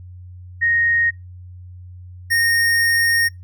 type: tone pair in turn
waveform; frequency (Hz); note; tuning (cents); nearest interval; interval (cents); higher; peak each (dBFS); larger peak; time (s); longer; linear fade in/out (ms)
sine / square; 1864.7 / 1850.8; A#6 / A#6; 0 / -13; unison; 13; first; -14 / -15; first; 0.61-1.11 / 2.3-3.29; second; 20
effects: noise-tail reverb RT60 0.2 s tail -25 dB re dry + added 90 Hz sine -35 dBFS peak until 3.43 s